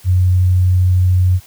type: tone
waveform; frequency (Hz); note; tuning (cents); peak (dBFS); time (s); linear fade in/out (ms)
sine; 91.3; F#2; -23; -8; 0.04-1.4; 50
effects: white hiss -44 dBFS RMS until 1.46 s + high-pass 60 Hz 12 dB/octave